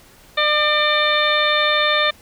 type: harmonic tone with a mistuned harmonic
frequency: 601 Hz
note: D5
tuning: 40 cents sharp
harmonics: 1 / 2 / 3 / 4 / 5 / 6 / 7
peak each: -21 / -21 / -21 / -23 / -31 / -20 / -31 dBFS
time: 0.37-2.11 s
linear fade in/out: 10 ms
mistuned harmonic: 4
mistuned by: -39 cents
effects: pink hiss -48 dBFS RMS until 2.21 s